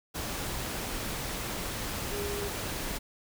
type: tone in noise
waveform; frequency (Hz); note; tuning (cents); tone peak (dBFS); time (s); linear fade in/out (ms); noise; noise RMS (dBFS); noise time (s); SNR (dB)
sine; 407.2; G#4; -34; -34; 2.11-2.49; 20; pink; -35; 0.14-2.99; -2
effects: none